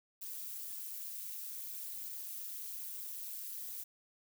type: noise with amplitude modulation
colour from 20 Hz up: violet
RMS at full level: -40 dBFS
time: 0.21-3.84 s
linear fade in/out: 10 ms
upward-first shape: sine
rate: 204 Hz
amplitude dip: 90%
effects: none